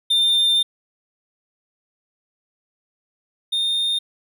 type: tone pair in turn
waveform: triangle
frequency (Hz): 3603 / 3651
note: A7 / A#7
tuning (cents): +40 / -37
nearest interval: unison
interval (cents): 23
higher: second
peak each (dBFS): -13 / -17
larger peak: first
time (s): 0.1-0.63 / 3.52-3.99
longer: first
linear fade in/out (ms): 10
effects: none